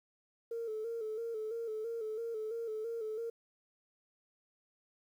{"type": "tone with vibrato", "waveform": "sine", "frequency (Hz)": 447.9, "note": "A4", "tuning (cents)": 31, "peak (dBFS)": -35, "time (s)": [0.51, 3.3], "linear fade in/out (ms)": 5, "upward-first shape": "square", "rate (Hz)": 3, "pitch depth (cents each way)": 55, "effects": ["tanh soft clip ceiling -32 dBFS", "11-bit"]}